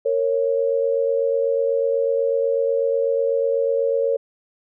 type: tone pair together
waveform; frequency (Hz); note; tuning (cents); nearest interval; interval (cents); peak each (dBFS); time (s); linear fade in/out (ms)
sine; 461.9 / 550; A#4 / C#5; -16 / -14; minor third; 302; -20; 0.05-4.17; 10
effects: none